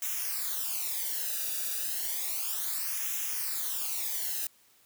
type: noise with flanger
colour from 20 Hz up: blue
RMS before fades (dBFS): -33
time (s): 0.02-4.47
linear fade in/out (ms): 2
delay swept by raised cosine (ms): 0.22 to 0.95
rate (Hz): 0.32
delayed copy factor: -0.8
effects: white hiss -63 dBFS RMS until 4.85 s + high-pass 60 Hz 12 dB/octave